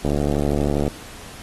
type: click train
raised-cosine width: 2 ms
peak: -8 dBFS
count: 61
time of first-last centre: 0.05-0.879 s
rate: 72.4 Hz
effects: pink hiss -40 dBFS RMS until 1.42 s + AAC 32 kbps